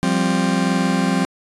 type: chord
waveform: 40% pulse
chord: F suspended second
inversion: none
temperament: just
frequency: 174.61 / 196.44 / 261.9 Hz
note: F3 / G3 / C4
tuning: 0 / +4 / +2 cents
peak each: -20 dBFS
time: 0.03-1.25 s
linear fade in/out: 0 ms
effects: resampled to 24000 Hz